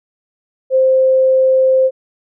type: tone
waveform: sine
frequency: 523.3 Hz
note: C5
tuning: in tune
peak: -8 dBFS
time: 0.7-1.91 s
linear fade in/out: 50 ms
effects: none